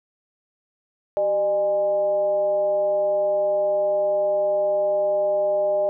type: tone with frequency modulation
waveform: sine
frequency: 605 Hz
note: D#5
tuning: 49 cents flat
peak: -18 dBFS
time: 1.17-5.89 s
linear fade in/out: 0 ms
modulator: 219 Hz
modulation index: 0.43
effects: none